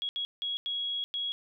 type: tone bursts at uneven times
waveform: sine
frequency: 3322 Hz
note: G#7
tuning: in tune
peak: -30 dBFS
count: 5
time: 0.02-0.09 / 0.16-0.25 / 0.42-0.57 / 0.66-1.04 / 1.14-1.32 s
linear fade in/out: 0 ms
effects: none